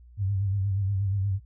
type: tone with vibrato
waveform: sine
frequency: 98.3 Hz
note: G2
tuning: 5 cents sharp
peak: -23 dBFS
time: 0.17-1.4 s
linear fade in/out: 50 ms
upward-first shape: sine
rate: 8.4 Hz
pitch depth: 66 cents each way
effects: added 60 Hz sine -48 dBFS peak until 1.45 s